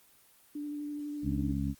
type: tone with vibrato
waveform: sine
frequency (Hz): 293.7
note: D4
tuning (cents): 0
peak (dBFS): -35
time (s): 0.55-1.52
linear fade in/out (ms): 5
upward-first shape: square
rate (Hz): 12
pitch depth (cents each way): 11
type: harmonic tone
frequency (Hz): 68.9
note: C#2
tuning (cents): -10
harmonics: 1 / 2 / 3 / 4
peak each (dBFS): -35 / -35 / -35 / -35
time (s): 1.22-1.75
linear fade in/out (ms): 50
effects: white hiss -62 dBFS RMS until 1.79 s + Opus 24 kbps